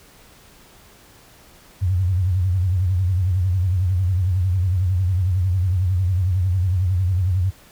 sine tone with vibrato, 91.8 Hz, F#2, 13 cents flat, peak -16 dBFS, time 1.81-7.51 s, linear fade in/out 20 ms, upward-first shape sine, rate 11 Hz, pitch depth 110 cents each way, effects pink hiss -49 dBFS RMS until 7.71 s

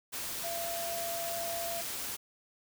sine tone in noise, 679 Hz, F5, 49 cents flat, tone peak -36 dBFS, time 0.43-1.82 s, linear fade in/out 20 ms, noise white, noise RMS -38 dBFS, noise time 0.12-2.17 s, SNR -1 dB, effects none

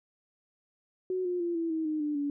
sine tone with pitch steps, 370 / 356.8 / 344 / 331.7 / 319.9 / 308.4 / 297.4 / 286.8 Hz, F#4 / F4 / F4 / E4 / D#4 / D#4 / D4 / D4, 0 / +37 / -26 / +11 / +48 / -15 / +22 / -41 cents, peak -28 dBFS, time 1.1-2.3 s, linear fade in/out 2 ms, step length 150 ms, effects none

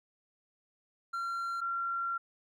triangle / sine tone pair in turn, 1372 / 1372 Hz, F6 / F6, -31 / -31 cents, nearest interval unison, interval 0 cents, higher neither, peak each -31 / -31 dBFS, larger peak neither, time 1.13-1.61 / 1.61-2.18 s, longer second, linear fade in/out 10 ms, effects none

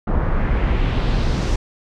brown noise with low-pass filter sweep, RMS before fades -18 dBFS, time 0.07-1.56 s, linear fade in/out 5 ms, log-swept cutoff 1200 to 6600 Hz, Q 1.6, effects none

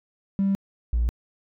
triangle tone pair in turn, 196 / 58.27 Hz, G3 / A#1, 0 / 0 cents, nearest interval octave + major sixth, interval 2100 cents, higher first, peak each -16 dBFS, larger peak neither, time 0.39-0.55 / 0.93-1.09 s, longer neither, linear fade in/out 0 ms, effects tanh soft clip ceiling -16 dBFS

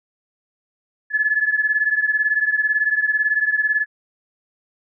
sine beating tone pair, 1712 / 1730 Hz, A6 / A6, -48 / -30 cents, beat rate 18 Hz, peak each -18 / -21 dBFS, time 1.1-3.86 s, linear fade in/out 50 ms, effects none

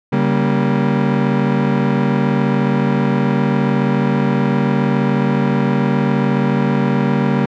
35% pulse chord, G diminished, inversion second, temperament just, 141.12 / 196 / 235.2 Hz, Db3 / G3 / Bb3, +31 / 0 / +16 cents, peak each -16 dBFS, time 0.12-7.46 s, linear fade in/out 10 ms, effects low-pass 2000 Hz 12 dB/octave

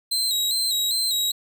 sawtooth tone with vibrato, 3971 Hz, B7, 9 cents sharp, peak -18 dBFS, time 0.11-1.32 s, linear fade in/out 10 ms, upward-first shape square, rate 2.5 Hz, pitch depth 60 cents each way, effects none

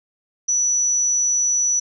sine tone, 5920 Hz, F#8, in tune, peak -16 dBFS, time 0.48-1.8 s, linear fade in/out 10 ms, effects none

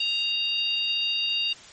harmonic tone, 932 Hz, A#5, 1 cent flat, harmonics 3 / 4 / 5, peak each -25 / -29 / -32 dBFS, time 0-1.53 s, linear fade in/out 5 ms, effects white hiss -47 dBFS RMS until 1.72 s + MP3 32 kbps

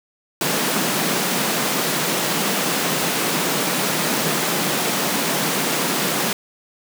pink high-pass noise, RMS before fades -21 dBFS, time 0.41-6.33 s, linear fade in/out 2 ms, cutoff 150 Hz, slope 48 dB/octave, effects none

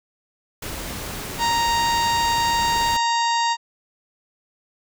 pink noise, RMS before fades -31 dBFS, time 0.62-2.97 s, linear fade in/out 5 ms
harmonic tone, 932.3 Hz, A#5, in tune, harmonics 1 / 2 / 3 / 4 / 5 / 6 / 7 / 8, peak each -19 / -28 / -31 / -30 / -30 / -38 / -36 / -35 dBFS, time 1.38-3.57 s, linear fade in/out 50 ms
effects none

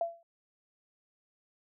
sine tone with exponential decay, 676 Hz, E5, 43 cents sharp, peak -25 dBFS, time 0.01-0.23 s, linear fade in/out 2 ms, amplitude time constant 47 ms, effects none

